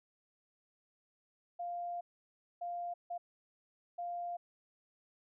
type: tone bursts at uneven times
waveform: sine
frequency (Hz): 698.5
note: F5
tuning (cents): 0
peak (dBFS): -37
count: 4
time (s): 1.59-2.01 / 2.61-2.94 / 3.1-3.18 / 3.98-4.37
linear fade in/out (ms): 10
effects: none